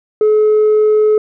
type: tone with tanh clipping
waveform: triangle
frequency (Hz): 427.7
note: A4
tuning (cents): -49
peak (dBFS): -8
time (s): 0.21-1.18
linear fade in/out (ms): 2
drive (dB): 6
effects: none